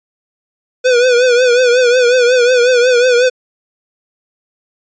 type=tone with vibrato; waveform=square; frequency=493.9 Hz; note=B4; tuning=in tune; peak=-8 dBFS; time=0.84-3.3 s; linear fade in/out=20 ms; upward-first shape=triangle; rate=5.5 Hz; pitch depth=84 cents each way; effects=resampled to 16000 Hz